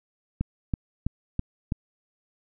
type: click train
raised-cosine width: 5 ms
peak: -13 dBFS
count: 5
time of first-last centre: 0.41-1.721 s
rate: 3.05 Hz
effects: none